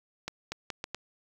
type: accelerating click train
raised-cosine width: 0.2 ms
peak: -17 dBFS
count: 5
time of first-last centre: 0.28-0.946 s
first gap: 240 ms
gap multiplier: 0.76
effects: 8-bit